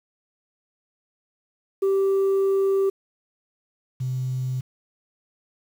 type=tone pair in turn; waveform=sine; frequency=389.7 / 128.63 Hz; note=G4 / C3; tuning=-10 / -29 cents; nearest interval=octave + perfect fifth; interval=1919 cents; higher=first; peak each=-15 / -23 dBFS; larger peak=first; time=1.82-2.9 / 4-4.61 s; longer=first; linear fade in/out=10 ms; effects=tanh soft clip ceiling -17 dBFS + 8-bit